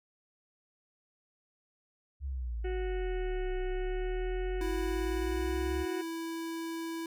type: exponential two-way sweep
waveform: sine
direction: down then up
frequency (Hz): 71 to 31.47 to 71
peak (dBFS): -33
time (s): 2.2-5.86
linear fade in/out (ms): 50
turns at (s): 3.58
type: harmonic tone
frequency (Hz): 368.2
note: F#4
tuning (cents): -8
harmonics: 1 / 2 / 4 / 5 / 6 / 7 / 8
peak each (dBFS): -34 / -46 / -50 / -51 / -53 / -57 / -57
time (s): 2.64-6.02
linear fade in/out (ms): 10
type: tone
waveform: square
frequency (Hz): 329.6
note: E4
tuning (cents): 0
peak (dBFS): -36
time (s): 4.61-7.06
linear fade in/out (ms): 2
effects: none